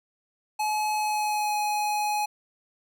square tone with pitch glide, 852 to 838.8 Hz, G#5 to G#5, +44 to +17 cents, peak -25 dBFS, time 0.59-2.26 s, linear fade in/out 10 ms, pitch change -27 cents, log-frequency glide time 0.94-1.57 s, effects none

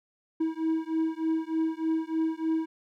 triangle beating tone pair, 320 / 323.3 Hz, D#4 / E4, +49 / -34 cents, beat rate 3.3 Hz, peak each -27 dBFS, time 0.4-2.66 s, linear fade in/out 10 ms, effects none

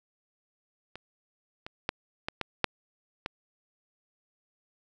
clicks, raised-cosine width 0.3 ms, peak -25 / -23 / -11 / -15 / -14 / -6 / -16 dBFS, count 7, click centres 0.956 / 1.665 / 1.891 / 2.285 / 2.413 / 2.643 / 3.261 s, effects none

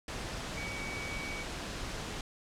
sine tone in noise, 2266 Hz, C#7, 37 cents sharp, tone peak -40 dBFS, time 0.57-1.43 s, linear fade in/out 2 ms, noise pink, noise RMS -39 dBFS, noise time 0.08-2.21 s, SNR -4 dB, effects low-pass 7000 Hz 12 dB/octave

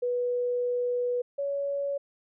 sine tone pair in turn, 490 / 562.3 Hz, B4 / C#5, -14 / +25 cents, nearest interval major second, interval 239 cents, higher second, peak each -25 / -27 dBFS, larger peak first, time 0.02-1.22 / 1.38-1.98 s, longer first, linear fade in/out 10 ms, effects none

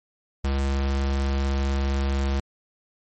square tone, 68.5 Hz, C#2, 20 cents flat, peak -22 dBFS, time 0.44-2.4 s, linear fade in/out 5 ms, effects MP3 32 kbps

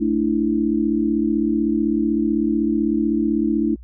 sine chord, A suspended fourth, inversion none, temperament equal, 220 / 293.7 / 329.6 Hz, A3 / D4 / E4, 0 / 0 / 0 cents, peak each -21 dBFS, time 0-3.76 s, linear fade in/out 20 ms, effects added 60 Hz sine -37 dBFS peak until 3.83 s

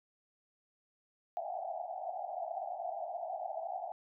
pink band-pass noise, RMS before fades -40 dBFS, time 1.37-3.92 s, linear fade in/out 0 ms, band 650 to 790 Hz, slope 96 dB/octave, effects none

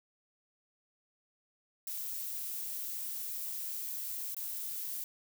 violet noise with dropouts, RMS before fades -39 dBFS, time 1.87-5.04 s, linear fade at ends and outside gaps 2 ms, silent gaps 4.346-4.366 s, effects none

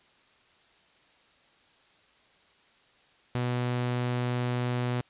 sawtooth tone, 123.1 Hz, B2, 5 cents flat, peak -23 dBFS, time 3.35-5.01 s, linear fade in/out 0 ms, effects white hiss -62 dBFS RMS until 5.09 s + resampled to 8000 Hz

